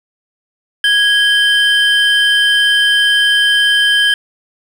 triangle tone pair together, 1653 / 3116 Hz, G#6 / G7, -9 / -11 cents, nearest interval major seventh, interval 1098 cents, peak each -10 dBFS, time 0.84-4.14 s, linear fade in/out 2 ms, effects none

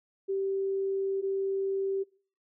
sine tone pair in turn, 389.1 / 389.1 Hz, G4 / G4, -13 / -13 cents, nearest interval unison, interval 0 cents, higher neither, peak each -27 dBFS, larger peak neither, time 0.28-1.22 / 1.22-2.04 s, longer first, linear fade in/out 20 ms, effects noise-tail reverb RT60 0.5 s tail -24 dB re dry

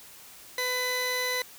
25% pulse tone pair together, 501 / 2004 Hz, B4 / B6, +25 / +25 cents, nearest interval 2 octaves, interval 2400 cents, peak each -28 / -25 dBFS, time 0.58-1.42 s, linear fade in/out 2 ms, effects white hiss -49 dBFS RMS until 1.58 s

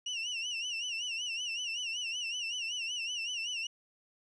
35% pulse tone with vibrato, 2828 Hz, F7, 21 cents sharp, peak -32 dBFS, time 0.06-3.67 s, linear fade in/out 5 ms, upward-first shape sine, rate 5.3 Hz, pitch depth 110 cents each way, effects resampled to 22050 Hz

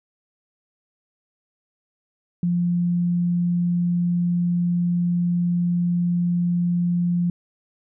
sine tone, 174.61 Hz, F3, in tune, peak -18 dBFS, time 2.43-7.3 s, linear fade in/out 2 ms, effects none

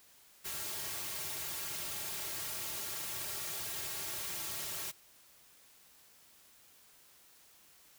white noise with comb filter, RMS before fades -40 dBFS, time 0.44-4.92 s, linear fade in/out 20 ms, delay 4 ms, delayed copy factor -1, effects white hiss -62 dBFS RMS until 7.98 s

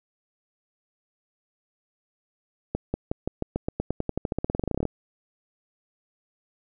accelerating click train, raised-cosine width 2 ms, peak -12 dBFS, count 27, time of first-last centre 2.75-4.853 s, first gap 190 ms, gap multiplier 0.92, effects none

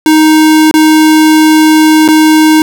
square tone with dropouts, 312 Hz, D#4, 5 cents sharp, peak -3 dBFS, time 0.06-2.62 s, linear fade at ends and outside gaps 1 ms, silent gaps 0.712-0.74 / 2.079-2.086 s, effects none

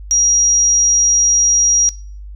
sine tone, 5720 Hz, F8, 41 cents sharp, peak -10 dBFS, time 0.11-1.89 s, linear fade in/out 0 ms, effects noise-tail reverb RT60 0.4 s tail -20 dB re dry + added 50 Hz sine -29 dBFS peak until 2.35 s

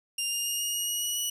15% pulse tone with pitch steps, 2800 / 2819 / 2839 / 2859 / 2879 / 2899 / 2919 / 2939 Hz, F7 / F7 / F7 / F7 / F#7 / F#7 / F#7 / F#7, +4 / +16 / +28 / +40 / -48 / -36 / -24 / -12 cents, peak -21 dBFS, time 0.18-1.3 s, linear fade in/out 5 ms, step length 140 ms, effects resampled to 32000 Hz + 10-bit

